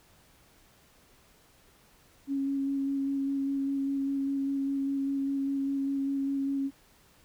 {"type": "tone with vibrato", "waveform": "sine", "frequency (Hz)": 275.2, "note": "C#4", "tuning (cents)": -12, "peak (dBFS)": -27, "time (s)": [2.27, 6.71], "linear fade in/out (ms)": 50, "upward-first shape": "square", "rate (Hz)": 5, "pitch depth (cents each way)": 10, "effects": ["pink hiss -61 dBFS RMS until 7.24 s"]}